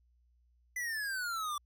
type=exponential sweep; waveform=square; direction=down; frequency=2012 to 1153 Hz; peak=-35 dBFS; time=0.76-1.58 s; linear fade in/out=5 ms; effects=added 60 Hz sine -66 dBFS peak until 1.65 s